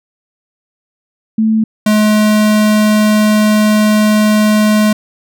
sine / square tone pair in turn, 220 / 212.8 Hz, A3 / G#3, 0 / +42 cents, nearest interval minor second, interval 58 cents, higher first, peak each -8 dBFS, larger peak neither, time 1.38-1.64 / 1.86-4.93 s, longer second, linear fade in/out 5 ms, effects none

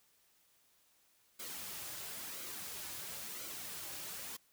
white noise with flanger, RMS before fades -45 dBFS, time 1.39-4.37 s, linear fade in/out 10 ms, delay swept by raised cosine 1.1 to 4.5 ms, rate 0.98 Hz, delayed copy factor -0.5, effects white hiss -71 dBFS RMS until 4.52 s

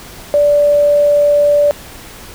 sine tone, 583 Hz, D5, 13 cents flat, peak -7 dBFS, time 0.34-1.71 s, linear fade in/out 0 ms, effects pink hiss -34 dBFS RMS until 2.34 s

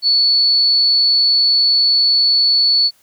sine tone, 4435 Hz, C#8, in tune, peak -10 dBFS, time 0.02-2.91 s, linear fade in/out 50 ms, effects white hiss -55 dBFS RMS until 3.02 s

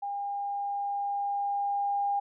sine tone with level ramp, 806 Hz, G5, 48 cents sharp, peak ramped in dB -31 to -25 dBFS, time 0.02-2.2 s, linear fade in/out 10 ms, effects none

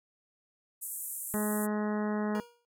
white band-pass noise, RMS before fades -39 dBFS, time 0.81-1.67 s, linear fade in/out 20 ms, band 7800 to 14000 Hz, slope 48 dB/octave
harmonic tone, 210.7 Hz, G#3, 25 cents sharp, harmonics 1 / 2 / 3 / 4 / 5 / 6 / 7 / 8 / 9, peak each -30 / -36 / -40 / -42 / -44 / -46 / -47 / -48 / -49 dBFS, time 1.34-2.4 s, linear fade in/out 0 ms
25% pulse tone with exponential decay, 475.9 Hz, A#4, 36 cents sharp, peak -34 dBFS, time 2.35-2.65 s, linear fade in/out 0 ms, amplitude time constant 65 ms
effects noise-tail reverb RT60 0.1 s tail -25 dB re dry

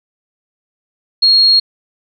sine tone, 4280 Hz, C8, 38 cents sharp, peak -6 dBFS, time 1.22-1.6 s, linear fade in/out 10 ms, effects none

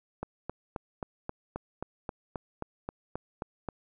click train, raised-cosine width 1 ms, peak -20 dBFS, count 14, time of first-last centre 0.23-3.687 s, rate 3.76 Hz, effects none

